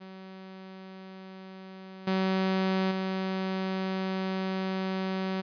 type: tone with level steps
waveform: sawtooth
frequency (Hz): 189.4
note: F#3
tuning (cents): +41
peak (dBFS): -39 / -21 / -25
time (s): 0-5.42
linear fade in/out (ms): 20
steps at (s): 2.07 / 2.91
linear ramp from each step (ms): 5
effects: resampled to 11025 Hz